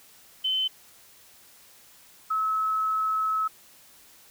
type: tone pair in turn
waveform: sine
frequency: 3059 / 1292.9 Hz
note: G7 / E6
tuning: -43 / -34 cents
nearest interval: octave + minor third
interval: 1491 cents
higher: first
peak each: -23 dBFS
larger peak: neither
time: 0.44-0.68 / 2.3-3.48 s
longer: second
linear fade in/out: 10 ms
effects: white hiss -54 dBFS RMS until 4.3 s